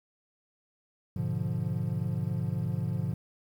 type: chord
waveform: triangle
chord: G# diminished seventh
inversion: none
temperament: equal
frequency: 103.83 / 123.47 / 146.83 / 174.61 Hz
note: G#2 / B2 / D3 / F3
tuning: 0 / 0 / 0 / 0 cents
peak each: -32 dBFS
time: 1.16-3.14 s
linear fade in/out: 5 ms
effects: 10-bit